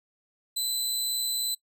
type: tone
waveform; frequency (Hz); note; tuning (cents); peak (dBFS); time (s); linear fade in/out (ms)
20% pulse; 4019; B7; +30; -21; 0.56-1.55; 10
effects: noise-tail reverb RT60 0.1 s tail -23 dB re dry